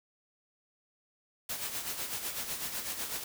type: noise with tremolo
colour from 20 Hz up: white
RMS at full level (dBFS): -35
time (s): 1.49-3.24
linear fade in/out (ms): 5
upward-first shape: sine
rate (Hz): 8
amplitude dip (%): 55
effects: none